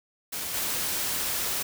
white noise with level steps, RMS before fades -33 / -29 dBFS, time 0.32-1.63 s, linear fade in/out 10 ms, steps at 0.54 s, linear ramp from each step 2 ms, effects none

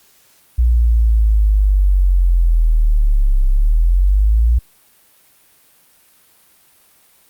sine linear two-way sweep, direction down then up, 60 to 32.7 to 60 Hz, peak -9 dBFS, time 0.58-4.59 s, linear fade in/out 10 ms, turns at 3.47 s, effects white hiss -52 dBFS RMS until 7.29 s + Opus 48 kbps

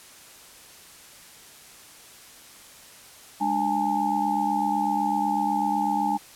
sine tone cluster, 206 / 296 / 823 / 891 Hz, G#3 / D4 / G#5 / A5, -14 / +14 / -16 / +22 cents, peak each -30 / -30 / -24 / -28 dBFS, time 3.4-6.18 s, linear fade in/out 20 ms, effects white hiss -48 dBFS RMS until 6.35 s + low-pass 12000 Hz 12 dB/octave

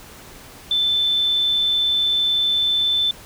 sine tone, 3529 Hz, A7, 4 cents sharp, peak -16 dBFS, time 0.71-3.11 s, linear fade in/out 2 ms, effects pink hiss -42 dBFS RMS until 3.25 s

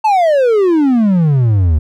triangle exponential sweep, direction down, 897 to 73 Hz, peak -6 dBFS, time 0.04-1.79 s, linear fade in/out 10 ms, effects none

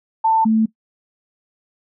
sine tone pair in turn, 891 / 220.8 Hz, A5 / A3, +22 / +6 cents, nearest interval 2 octaves, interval 2416 cents, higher first, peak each -12 dBFS, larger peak neither, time 0.24-0.45 / 0.45-0.66 s, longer neither, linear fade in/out 10 ms, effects noise-tail reverb RT60 0.1 s tail -19 dB re dry

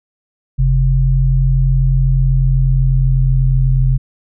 sine tone pair together, 44.12 / 132.2 Hz, F1 / C3, +18 / +18 cents, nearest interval octave + perfect fifth, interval 1900 cents, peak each -12 dBFS, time 0.58-3.98 s, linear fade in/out 20 ms, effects none

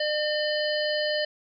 harmonic tone, 604 Hz, D5, 48 cents sharp, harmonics 1 / 3 / 5 / 7 / 8, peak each -26 / -31 / -33 / -34 / -35 dBFS, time 0-1.25 s, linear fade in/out 5 ms, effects none

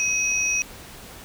sine tone pair together, 2541 / 5802 Hz, D#7 / F#8, +36 / -35 cents, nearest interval octave + major second, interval 1429 cents, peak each -23 dBFS, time 0-0.62 s, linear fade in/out 0 ms, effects pink hiss -42 dBFS RMS until 1.24 s

